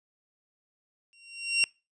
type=tone with exponential growth; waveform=sawtooth; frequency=2752 Hz; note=F7; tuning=26 cents flat; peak=-16 dBFS; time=1.13-1.64 s; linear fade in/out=0 ms; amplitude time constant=110 ms; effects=noise-tail reverb RT60 0.3 s tail -26 dB re dry + resampled to 22050 Hz